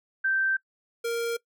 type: tone pair in turn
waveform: sine / square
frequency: 1560 / 466.1 Hz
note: G6 / A#4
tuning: -9 / 0 cents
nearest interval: octave + major sixth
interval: 2091 cents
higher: first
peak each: -22 / -27 dBFS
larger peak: first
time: 0.24-0.57 / 1.04-1.37 s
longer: neither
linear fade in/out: 10 ms
effects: noise-tail reverb RT60 0.1 s tail -21 dB re dry